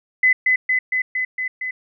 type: tone with echo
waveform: sine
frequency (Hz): 2019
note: B6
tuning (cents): +38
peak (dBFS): -11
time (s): 0.23-0.33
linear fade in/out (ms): 5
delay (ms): 230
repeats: 6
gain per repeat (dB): -2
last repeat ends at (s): 1.71
effects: none